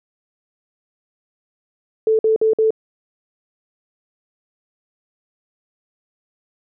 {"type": "tone bursts", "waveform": "sine", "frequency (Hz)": 440, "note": "A4", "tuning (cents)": 0, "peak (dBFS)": -12, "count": 4, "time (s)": [2.07, 2.706], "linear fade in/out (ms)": 2, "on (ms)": 120, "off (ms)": 52, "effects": []}